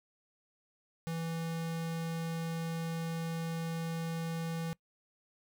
square tone, 164.9 Hz, E3, 1 cent sharp, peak -35 dBFS, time 1.07-4.73 s, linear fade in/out 0 ms, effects noise-tail reverb RT60 0.1 s tail -23 dB re dry

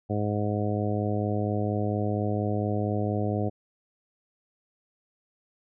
harmonic tone, 104.3 Hz, G#2, 8 cents sharp, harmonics 1 / 2 / 3 / 4 / 5 / 6 / 7, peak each -28 / -31 / -33 / -34 / -35 / -36 / -36 dBFS, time 0.09-3.5 s, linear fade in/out 20 ms, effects none

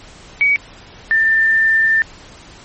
sine tone pair in turn, 2263 / 1788.5 Hz, C#7 / A6, +35 / +28 cents, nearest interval major third, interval 407 cents, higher first, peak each -10 dBFS, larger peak neither, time 0.41-0.56 / 1.11-2.02 s, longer second, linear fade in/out 0 ms, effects pink hiss -40 dBFS RMS until 2.64 s + MP3 32 kbps

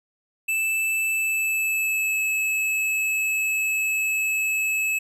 square tone with pitch glide, 2637 to 2595 Hz, E7 to E7, 0 to -28 cents, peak -22 dBFS, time 0.48-4.99 s, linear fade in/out 10 ms, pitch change -28 cents, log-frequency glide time 1.1-2.21 s, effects none

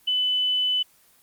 sine tone, 3000 Hz, F#7, 23 cents sharp, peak -20 dBFS, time 0.07-0.83 s, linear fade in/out 10 ms, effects white hiss -58 dBFS RMS until 1.22 s + Opus 24 kbps

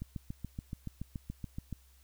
click train, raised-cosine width 5 ms, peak -26 dBFS, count 13, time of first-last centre 0.02-1.727 s, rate 7.03 Hz, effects added 65 Hz sine -60 dBFS peak until 2.03 s + white hiss -67 dBFS RMS until 2.03 s

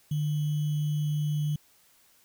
sine tone with sample-and-hold, 149.5 Hz, D3, 31 cents sharp, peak -25 dBFS, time 0.11-1.56 s, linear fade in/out 5 ms, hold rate 3150 Hz, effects white hiss -62 dBFS RMS until 2.24 s

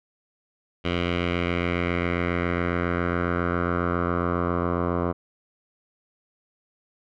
10% pulse tone with low-pass filter sweep, 87.31 Hz, F2, in tune, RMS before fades -25 dBFS, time 0.84-5.13 s, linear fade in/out 20 ms, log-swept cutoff 2900 to 980 Hz, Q 2.8, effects none

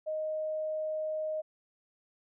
sine tone, 622.3 Hz, D#5, in tune, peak -31 dBFS, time 0.06-1.42 s, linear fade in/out 20 ms, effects none

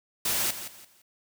white noise with echo, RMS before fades -27 dBFS, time 0.25-0.51 s, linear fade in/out 5 ms, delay 170 ms, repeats 3, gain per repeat -11 dB, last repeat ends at 1.02 s, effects none

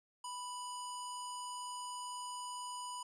square tone with low-pass filter, 987.8 Hz, B5, in tune, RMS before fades -44 dBFS, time 0.24-3.03 s, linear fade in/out 5 ms, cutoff 8500 Hz, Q 3.7, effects none

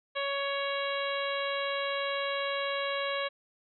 harmonic tone with a mistuned harmonic, 558 Hz, C#5, 11 cents sharp, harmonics 1 / 2 / 3 / 4 / 5 / 6 / 7, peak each -33 / -36 / -38 / -39 / -40 / -41 / -41 dBFS, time 0.15-3.29 s, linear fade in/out 20 ms, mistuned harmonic 6, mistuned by -35 cents, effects none

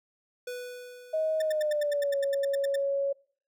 square tone with exponential decay, 493.9 Hz, B4, in tune, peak -34 dBFS, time 0.47-2.27 s, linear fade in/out 5 ms, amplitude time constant 390 ms
sine tone with pitch glide, 631 to 555.7 Hz, D#5 to C#5, +24 to +4 cents, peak -25 dBFS, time 1.13-3.13 s, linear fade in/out 10 ms, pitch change -220 cents, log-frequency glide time 1.41-2.18 s
sawtooth tone bursts, 1787 Hz, A6, 26 cents sharp, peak -31 dBFS, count 14, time 1.4-2.759 s, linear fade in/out 5 ms, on 20 ms, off 83 ms
effects noise-tail reverb RT60 0.5 s tail -24 dB re dry

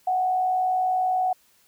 sine tone with frequency modulation, 740 Hz, F#5, in tune, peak -20 dBFS, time 0.07-1.33 s, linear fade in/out 5 ms, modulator 60.3 Hz, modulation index 0.31, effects white hiss -61 dBFS RMS until 1.67 s

